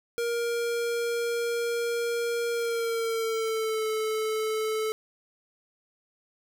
square tone with pitch glide, 470 to 436 Hz, A#4 to A4, +14 to -16 cents, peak -27 dBFS, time 0.18-4.92 s, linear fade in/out 0 ms, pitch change -130 cents, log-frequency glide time 2.51-3.87 s, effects none

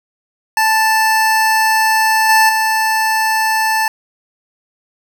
25% pulse tone with level steps, 880 Hz, A5, in tune, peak -7 / -4 / -9 dBFS, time 0.57-3.88 s, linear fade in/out 2 ms, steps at 2.29 / 2.49 s, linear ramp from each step 2 ms, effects none

